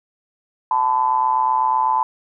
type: ring-modulated tone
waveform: triangle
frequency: 64 Hz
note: C2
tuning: 38 cents flat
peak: -10 dBFS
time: 0.71-2.03 s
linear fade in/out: 0 ms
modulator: 944 Hz
effects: none

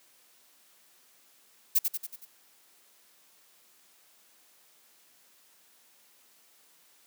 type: noise with echo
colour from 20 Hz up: violet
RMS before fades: -22 dBFS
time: 1.75-1.79 s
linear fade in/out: 10 ms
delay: 93 ms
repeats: 5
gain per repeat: -5 dB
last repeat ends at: 2.255 s
effects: white hiss -62 dBFS RMS until 7.06 s + high-pass 200 Hz 12 dB/octave

